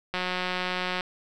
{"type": "click train", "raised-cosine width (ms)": 0.3, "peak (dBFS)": -13, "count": 159, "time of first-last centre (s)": [0.14, 1.008], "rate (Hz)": 182, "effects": []}